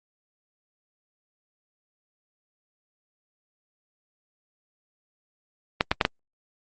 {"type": "clicks", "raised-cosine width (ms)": 0.3, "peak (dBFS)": -3, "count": 4, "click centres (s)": [5.809, 5.915, 6.012, 6.051], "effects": ["Opus 32 kbps"]}